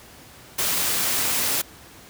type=noise; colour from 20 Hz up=white; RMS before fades=-23 dBFS; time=0.58-1.62 s; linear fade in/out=10 ms; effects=pink hiss -46 dBFS RMS until 2.09 s + high-pass 60 Hz 12 dB/octave